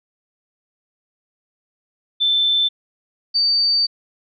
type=tone pair in turn; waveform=sine; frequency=3537 / 4604 Hz; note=A7 / D8; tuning=+8 / -35 cents; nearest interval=perfect fourth; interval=457 cents; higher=second; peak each=-14 dBFS; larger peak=neither; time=2.2-2.69 / 3.34-3.87 s; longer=second; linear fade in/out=20 ms; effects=none